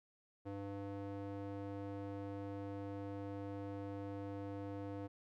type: tone with band-pass filter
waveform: square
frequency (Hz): 99.7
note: G2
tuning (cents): +30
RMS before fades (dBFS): -45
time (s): 0.45-5.08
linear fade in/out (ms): 20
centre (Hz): 420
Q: 1.1
effects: none